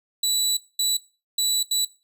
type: tone bursts at uneven times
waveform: 25% pulse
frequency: 3948 Hz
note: B7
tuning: 1 cent flat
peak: -16 dBFS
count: 4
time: 0.23-0.57 / 0.79-0.97 / 1.38-1.63 / 1.71-1.85 s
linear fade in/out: 5 ms
effects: noise-tail reverb RT60 0.3 s tail -17 dB re dry